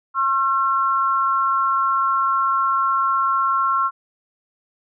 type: tone pair together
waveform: sine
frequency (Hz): 1077.8 / 1358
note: C#6 / F6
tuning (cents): -49 / -49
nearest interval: major third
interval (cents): 400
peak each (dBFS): -19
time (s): 0.14-3.91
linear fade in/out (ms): 50
effects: none